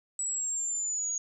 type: linear sweep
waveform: sine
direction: down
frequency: 7870 to 6645 Hz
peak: -29 dBFS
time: 0.19-1.18 s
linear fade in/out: 2 ms
effects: none